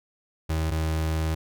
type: tone pair in turn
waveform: 35% pulse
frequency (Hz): 79.5 / 79.5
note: D#2 / D#2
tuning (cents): +38 / +38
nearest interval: unison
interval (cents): 0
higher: neither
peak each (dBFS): -22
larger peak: neither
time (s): 0.49-0.71 / 0.71-1.35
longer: second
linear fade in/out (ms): 10
effects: none